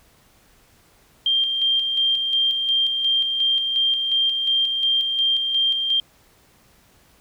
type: tone with tremolo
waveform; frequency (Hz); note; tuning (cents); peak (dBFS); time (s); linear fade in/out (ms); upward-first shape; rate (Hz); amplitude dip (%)
sine; 3181; G7; +25; -16; 1.26-6; 2; square; 2.8; 40
effects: pink hiss -56 dBFS RMS until 7.2 s